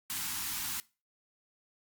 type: band-stop noise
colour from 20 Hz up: white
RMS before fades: -36 dBFS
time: 0.1-0.8 s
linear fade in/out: 0 ms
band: 330 to 810 Hz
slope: 48 dB/octave
effects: noise-tail reverb RT60 0.3 s tail -21 dB re dry + Opus 48 kbps